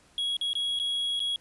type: tone with dropouts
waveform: triangle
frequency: 3322 Hz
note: G#7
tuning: in tune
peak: -25 dBFS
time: 0.18-1.36 s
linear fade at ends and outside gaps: 1 ms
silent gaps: 0.368-0.412 / 0.532-0.553 / 0.79-0.798 / 1.194-1.202 s
effects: pink hiss -60 dBFS RMS until 1.4 s + resampled to 24000 Hz